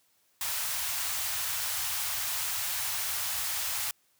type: band-stop noise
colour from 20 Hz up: white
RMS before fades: -32 dBFS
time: 0.41-3.91 s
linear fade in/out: 2 ms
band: 110 to 710 Hz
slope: 24 dB/octave
effects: white hiss -69 dBFS RMS until 4.19 s + high-pass 60 Hz 12 dB/octave